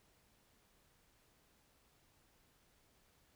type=silence; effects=pink hiss -72 dBFS RMS until 3.35 s